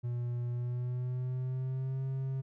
triangle tone with pitch glide, 120.9 to 133.37 Hz, B2 to C3, -36 to +34 cents, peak -30 dBFS, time 0.03-2.42 s, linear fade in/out 20 ms, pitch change +170 cents, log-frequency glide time 0.51-2.03 s, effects none

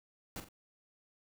pink noise with echo, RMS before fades -42 dBFS, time 0.36-0.4 s, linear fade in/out 0 ms, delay 43 ms, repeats 2, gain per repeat -9 dB, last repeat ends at 0.486 s, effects none

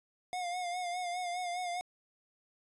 square tone with vibrato, 714 Hz, F5, 38 cents sharp, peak -35 dBFS, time 0.33-1.81 s, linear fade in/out 0 ms, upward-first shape sine, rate 4.9 Hz, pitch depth 47 cents each way, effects resampled to 24000 Hz

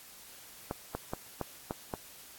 clicks, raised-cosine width 1 ms, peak -19 dBFS, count 6, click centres 0.711 / 0.95 / 1.135 / 1.413 / 1.709 / 1.938 s, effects white hiss -52 dBFS RMS until 2.38 s + AAC 64 kbps

